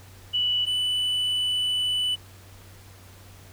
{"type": "tone pair in turn", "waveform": ["sine", "triangle"], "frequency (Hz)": [2960, 2982], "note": ["F#7", "F#7"], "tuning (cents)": [0, 13], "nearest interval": "unison", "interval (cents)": 13, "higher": "second", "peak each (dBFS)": -21, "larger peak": "neither", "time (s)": [[0.33, 0.66], [0.66, 2.16]], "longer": "second", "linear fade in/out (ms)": 20, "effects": ["added 95 Hz sine -47 dBFS peak until 3.52 s", "pink hiss -51 dBFS RMS until 3.52 s"]}